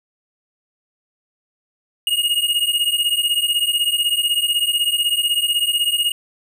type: beating tone pair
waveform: square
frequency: 2858 / 2874 Hz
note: F7 / F7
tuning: +39 / +49 cents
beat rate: 16 Hz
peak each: -20 dBFS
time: 2.07-6.12 s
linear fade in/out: 2 ms
effects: none